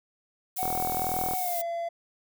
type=noise; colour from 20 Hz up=violet; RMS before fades=-33 dBFS; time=0.56-1.62 s; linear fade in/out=10 ms
type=tone with pitch glide; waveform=triangle; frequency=745 to 679.2 Hz; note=F#5 to F5; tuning=+12 to -48 cents; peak=-27 dBFS; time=0.58-1.89 s; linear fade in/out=10 ms; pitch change=-160 cents; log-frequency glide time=1.37-1.6 s
type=click train; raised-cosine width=1 ms; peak=-19 dBFS; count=30; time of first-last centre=0.63-1.336 s; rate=41.1 Hz
effects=none